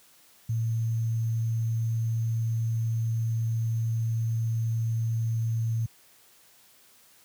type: tone with sample-and-hold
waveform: sine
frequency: 113.6 Hz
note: A#2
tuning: 44 cents flat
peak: -24 dBFS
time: 0.49-5.86 s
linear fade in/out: 5 ms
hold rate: 6300 Hz
effects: white hiss -58 dBFS RMS until 7.24 s + high-pass 60 Hz 12 dB/octave